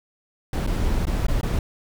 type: noise with dropouts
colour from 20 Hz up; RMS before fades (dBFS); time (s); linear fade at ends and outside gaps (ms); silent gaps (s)
brown; -22; 0.53-1.59; 2; 0.665-0.673 / 1.054-1.069 / 1.267-1.283 / 1.412-1.431
effects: none